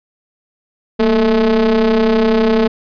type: ring-modulated tone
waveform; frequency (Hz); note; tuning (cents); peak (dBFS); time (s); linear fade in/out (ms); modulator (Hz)
square; 107; A2; -48; -8; 0.99-2.68; 10; 337
effects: resampled to 11025 Hz